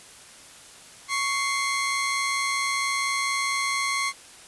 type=tone pair together; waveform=sawtooth; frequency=1108.7 / 2093 Hz; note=C#6 / C7; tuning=0 / 0 cents; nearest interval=major seventh; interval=1100 cents; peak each=-23 dBFS; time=1.08-4.13 s; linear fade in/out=50 ms; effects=white hiss -47 dBFS RMS until 4.47 s + resampled to 24000 Hz